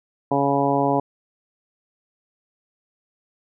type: harmonic tone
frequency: 140 Hz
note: C#3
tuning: 18 cents sharp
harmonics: 1 / 2 / 3 / 4 / 5 / 6 / 7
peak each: -28 / -23 / -25 / -25 / -24 / -25 / -26 dBFS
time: 0.31-1 s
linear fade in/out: 5 ms
effects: none